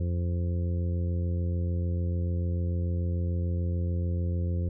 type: harmonic tone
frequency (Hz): 86.8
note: F2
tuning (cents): -10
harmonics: 1 / 2 / 3 / 4 / 5 / 6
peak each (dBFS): -26 / -35 / -44 / -42 / -46 / -44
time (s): 0-4.69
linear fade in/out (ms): 5
effects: none